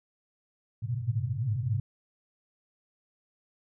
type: band-pass noise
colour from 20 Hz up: white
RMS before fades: -30 dBFS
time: 0.82-1.8 s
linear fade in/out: 5 ms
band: 100 to 130 Hz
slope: 96 dB/octave
effects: none